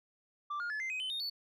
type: tone with pitch steps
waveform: sine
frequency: 1174.7 / 1421.4 / 1719.9 / 2081 / 2518 / 3047 / 3687 / 4461 Hz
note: D6 / F6 / A6 / C7 / D#7 / G7 / A#7 / C#8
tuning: 0 / +30 / -40 / -10 / +20 / -50 / -20 / +10 cents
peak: -32 dBFS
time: 0.5-1.3 s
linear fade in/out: 10 ms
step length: 100 ms
effects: tanh soft clip ceiling -34 dBFS